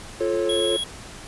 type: chord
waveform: triangle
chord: F augmented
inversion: none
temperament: just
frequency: 349.2 / 436.5 / 545.7 Hz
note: F4 / A4 / C#5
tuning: 0 / -14 / -27 cents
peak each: -23 dBFS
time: 0.2-0.77 s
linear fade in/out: 10 ms
type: tone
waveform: square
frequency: 3322 Hz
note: G#7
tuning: in tune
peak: -25 dBFS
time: 0.49-0.84 s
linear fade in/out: 5 ms
effects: pink hiss -40 dBFS RMS until 1.27 s + resampled to 24000 Hz